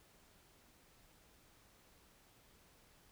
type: silence
effects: pink hiss -67 dBFS RMS until 3.11 s